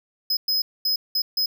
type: tone bursts at uneven times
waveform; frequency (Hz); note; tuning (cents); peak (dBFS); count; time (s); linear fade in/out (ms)
square; 5070; D#8; +32; -20; 5; 0.3-0.37 / 0.48-0.62 / 0.85-0.96 / 1.15-1.22 / 1.37-1.46; 5
effects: none